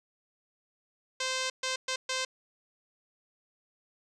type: tone bursts at uneven times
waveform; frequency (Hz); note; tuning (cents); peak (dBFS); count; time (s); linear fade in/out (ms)
5% pulse; 519; C5; -14; -18; 4; 1.2-1.5 / 1.63-1.76 / 1.88-1.96 / 2.09-2.25; 5
effects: resampled to 24000 Hz